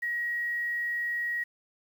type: tone with quantisation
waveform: sine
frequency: 1900 Hz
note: A#6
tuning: 33 cents sharp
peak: -28 dBFS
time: 0.02-1.44 s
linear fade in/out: 10 ms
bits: 9
effects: none